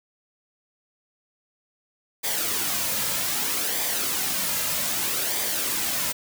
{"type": "noise with flanger", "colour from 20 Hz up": "white", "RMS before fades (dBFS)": -26, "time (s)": [2.23, 6.13], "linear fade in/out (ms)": 20, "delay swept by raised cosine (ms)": [0.72, 2.72], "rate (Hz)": 0.63, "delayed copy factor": -0.5, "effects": []}